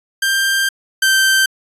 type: tone pair in turn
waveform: sawtooth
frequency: 1583 / 1558.5 Hz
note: G6 / G6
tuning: +17 / -11 cents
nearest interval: unison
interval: 28 cents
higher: first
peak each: -10 / -7 dBFS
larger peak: second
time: 0.22-0.69 / 1.02-1.46 s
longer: first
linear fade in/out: 5 ms
effects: resampled to 32000 Hz